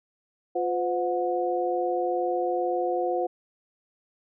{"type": "tone cluster", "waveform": "sine", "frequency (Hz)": [353.3, 511, 727], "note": ["F4", "C5", "F#5"], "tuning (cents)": [20, -41, -31], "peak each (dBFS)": -28, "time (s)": [0.55, 3.27], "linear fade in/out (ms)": 10, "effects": []}